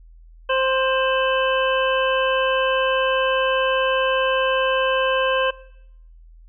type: harmonic tone with a mistuned harmonic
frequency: 525 Hz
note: C5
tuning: 6 cents sharp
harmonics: 1 / 2 / 3 / 5 / 6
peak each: -20 / -23 / -25 / -27 / -28 dBFS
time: 0.49-5.51 s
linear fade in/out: 10 ms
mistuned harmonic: 6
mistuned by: -70 cents
effects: noise-tail reverb RT60 0.8 s tail -21 dB re dry + added 41 Hz sine -43 dBFS peak until 6.48 s